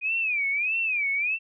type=tone with vibrato; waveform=sine; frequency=2444 Hz; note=D#7; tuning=32 cents flat; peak=-23 dBFS; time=0.01-1.39 s; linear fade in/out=50 ms; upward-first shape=sine; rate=1.6 Hz; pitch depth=180 cents each way; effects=none